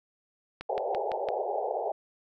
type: click train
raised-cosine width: 0.3 ms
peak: -21 dBFS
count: 5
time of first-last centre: 0.61-1.287 s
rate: 5.91 Hz
type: band-pass noise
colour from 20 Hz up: white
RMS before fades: -31 dBFS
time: 0.69-1.92 s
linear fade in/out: 5 ms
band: 390 to 840 Hz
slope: 96 dB/octave
effects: none